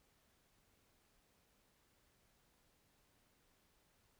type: silence
effects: pink hiss -75 dBFS RMS until 4.19 s